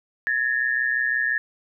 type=tone pair together; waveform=sine; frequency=1687.3 / 1813 Hz; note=G#6 / A#6; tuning=+27 / -49 cents; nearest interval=minor second; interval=124 cents; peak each=-23 / -23 dBFS; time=0.27-1.38 s; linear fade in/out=0 ms; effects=none